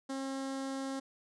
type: tone with notch filter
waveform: sawtooth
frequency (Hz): 269.3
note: C#4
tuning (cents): -50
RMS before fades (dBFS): -38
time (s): 0.09-1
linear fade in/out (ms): 10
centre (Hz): 2500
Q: 1.7
effects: resampled to 22050 Hz